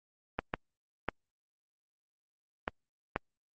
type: clicks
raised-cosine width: 0.5 ms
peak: -15 dBFS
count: 5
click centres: 0.39 / 0.539 / 1.087 / 2.679 / 3.161 s
effects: Opus 32 kbps